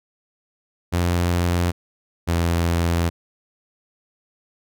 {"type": "tone pair in turn", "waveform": "sawtooth", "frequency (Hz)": [87.31, 84.87], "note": ["F2", "F2"], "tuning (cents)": [0, -49], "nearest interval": "unison", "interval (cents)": 49, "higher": "first", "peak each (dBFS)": -14, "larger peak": "neither", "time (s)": [[0.92, 1.72], [2.27, 3.1]], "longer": "second", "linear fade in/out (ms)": 20, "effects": []}